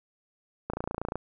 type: click train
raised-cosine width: 1 ms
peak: -17 dBFS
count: 14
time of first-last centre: 0.7-1.156 s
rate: 28.5 Hz
effects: none